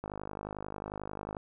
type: click train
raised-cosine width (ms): 1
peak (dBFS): -24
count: 69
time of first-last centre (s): 0.04-1.368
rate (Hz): 51.2
effects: none